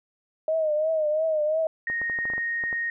sine tone with vibrato, 622.3 Hz, D#5, in tune, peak -21 dBFS, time 0.48-1.67 s, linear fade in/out 2 ms, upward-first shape triangle, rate 2.9 Hz, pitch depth 79 cents each way
sine tone, 1862 Hz, A#6, 2 cents flat, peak -25 dBFS, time 1.87-2.9 s, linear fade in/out 2 ms
clicks, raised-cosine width 1 ms, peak -24 dBFS, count 10, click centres 1.9 / 2.016 / 2.098 / 2.188 / 2.254 / 2.301 / 2.336 / 2.38 / 2.638 / 2.728 s
effects none

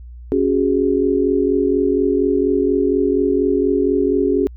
sine chord, C# suspended fourth, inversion none, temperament equal with one note detuned, 277.2 / 371.1 / 415.3 Hz, C#4 / F#4 / G#4, 0 / +5 / 0 cents, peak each -18 dBFS, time 0.32-4.47 s, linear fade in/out 0 ms, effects added 60 Hz sine -33 dBFS peak until 4.56 s

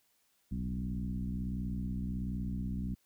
sine tone with frequency modulation, 130.81 Hz, C3, in tune, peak -33 dBFS, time 0.51-2.95 s, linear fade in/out 10 ms, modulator 61.4 Hz, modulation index 1.8, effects white hiss -73 dBFS RMS until 3.05 s

